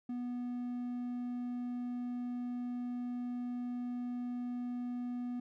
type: tone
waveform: triangle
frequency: 244.9 Hz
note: B3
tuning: 14 cents flat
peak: -34 dBFS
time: 0.09-5.4 s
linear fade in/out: 5 ms
effects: none